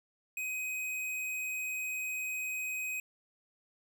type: tone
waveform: square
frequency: 2516 Hz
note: D#7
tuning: 19 cents sharp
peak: -35 dBFS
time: 0.37-3 s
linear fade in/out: 2 ms
effects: none